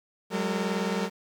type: tone cluster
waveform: sawtooth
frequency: 186.4 / 205.6 / 455.6 Hz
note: F#3 / G#3 / A#4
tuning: +13 / -17 / -40 cents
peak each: -26 / -27 / -28 dBFS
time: 0.3-1.1 s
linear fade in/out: 50 ms
effects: low-pass 7000 Hz 12 dB/octave + 9-bit